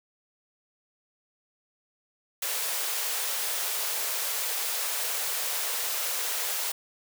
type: high-pass noise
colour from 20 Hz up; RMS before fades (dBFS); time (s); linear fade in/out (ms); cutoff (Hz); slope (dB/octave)
white; -30; 2.42-6.72; 5; 410; 96
effects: none